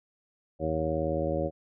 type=harmonic tone; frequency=79.3 Hz; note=D#2; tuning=33 cents sharp; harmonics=1 / 2 / 3 / 4 / 5 / 6 / 7 / 9; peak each=-35 / -35 / -39 / -34 / -36 / -37 / -30 / -39 dBFS; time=0.59-1.51 s; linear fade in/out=50 ms; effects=none